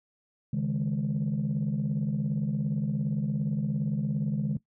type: chord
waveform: sine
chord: C# suspended second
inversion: none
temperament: just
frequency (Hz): 138.59 / 155.92 / 207.9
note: C#3 / D#3 / G#3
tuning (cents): 0 / +4 / +2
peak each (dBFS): -29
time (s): 0.53-4.57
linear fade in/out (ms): 5
effects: noise-tail reverb RT60 0.1 s tail -17 dB re dry + tanh soft clip ceiling -21 dBFS